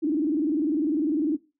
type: tone with vibrato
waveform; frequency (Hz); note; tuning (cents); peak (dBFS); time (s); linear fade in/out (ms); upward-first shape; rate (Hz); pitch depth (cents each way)
sine; 303.4; D#4; -44; -21; 0.02-1.37; 20; square; 20; 120
effects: noise-tail reverb RT60 0.3 s tail -21 dB re dry